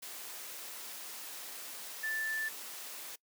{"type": "tone in noise", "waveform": "sine", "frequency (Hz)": 1760, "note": "A6", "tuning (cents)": 0, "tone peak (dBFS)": -33, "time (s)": [2.03, 2.49], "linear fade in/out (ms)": 10, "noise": "white", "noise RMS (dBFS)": -45, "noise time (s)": [0.02, 3.16], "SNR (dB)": 9, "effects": ["noise-tail reverb RT60 0.1 s tail -23 dB re dry", "high-pass 300 Hz 12 dB/octave"]}